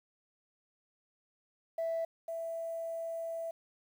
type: tone pair in turn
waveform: sine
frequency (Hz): 659.3 / 661.7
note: E5 / E5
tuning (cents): 0 / +6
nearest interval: unison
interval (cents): 6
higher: second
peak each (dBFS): -30 / -35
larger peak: first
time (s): 1.78-2.05 / 2.28-3.51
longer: second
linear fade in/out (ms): 5
effects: tanh soft clip ceiling -28 dBFS + 10-bit